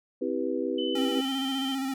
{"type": "chord", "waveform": "sine", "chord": "C major seventh", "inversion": "none", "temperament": "just", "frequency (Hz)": [261.6, 327, 392.4, 490.5], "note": ["C4", "E4", "G4", "B4"], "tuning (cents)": [0, -14, 2, -12], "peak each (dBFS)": -32, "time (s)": [0.21, 1.21], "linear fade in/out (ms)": 10}
{"type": "tone with pitch glide", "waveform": "sine", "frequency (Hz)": [3018, 3105], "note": ["F#7", "G7"], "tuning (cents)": [34, -17], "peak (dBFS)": -33, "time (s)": [0.78, 1.75], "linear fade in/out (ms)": 5, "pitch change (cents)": 49, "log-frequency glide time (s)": [1.21, 1.33]}
{"type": "tone with vibrato", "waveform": "square", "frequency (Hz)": 267.8, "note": "C4", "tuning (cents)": 40, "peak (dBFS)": -29, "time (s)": [0.95, 1.94], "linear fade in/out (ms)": 5, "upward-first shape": "square", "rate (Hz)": 15, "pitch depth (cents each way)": 31}
{"effects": []}